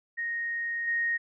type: tone with level steps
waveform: sine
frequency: 1864.7 Hz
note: A#6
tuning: in tune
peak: -29 / -25 dBFS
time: 0.17-1.18 s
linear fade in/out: 20 ms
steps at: 0.87 s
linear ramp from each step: 10 ms
effects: none